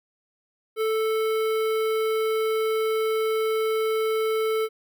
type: tone with notch filter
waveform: square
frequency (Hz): 440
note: A4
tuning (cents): 0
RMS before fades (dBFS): -24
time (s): 0.76-4.69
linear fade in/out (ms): 50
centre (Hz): 6700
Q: 0.63
effects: none